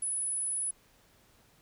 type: tone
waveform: sine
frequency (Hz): 10130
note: D#9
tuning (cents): +30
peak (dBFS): -30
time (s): 0.02-0.71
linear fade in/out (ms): 5
effects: pink hiss -64 dBFS RMS until 1.61 s